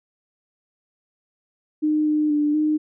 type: tone with pitch steps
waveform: sine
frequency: 305.1 / 303.2 / 296.3 / 305.6 Hz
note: D#4 / D#4 / D4 / D#4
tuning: -34 / -45 / +15 / -31 cents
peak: -17 dBFS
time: 1.82-2.78 s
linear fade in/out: 20 ms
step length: 240 ms
effects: none